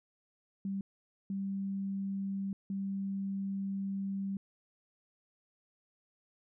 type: tone bursts at uneven times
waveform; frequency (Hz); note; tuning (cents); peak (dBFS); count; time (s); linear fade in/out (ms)
sine; 195.7; G3; -3; -33; 3; 0.65-0.81 / 1.3-2.53 / 2.7-4.37; 2
effects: none